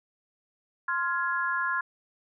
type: chord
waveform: sine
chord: F minor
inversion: second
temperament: just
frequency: 1047.7 / 1396.9 / 1676.3 Hz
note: C6 / F6 / Ab6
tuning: +2 / 0 / +16 cents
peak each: -30 dBFS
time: 0.88-1.81 s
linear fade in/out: 5 ms
effects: none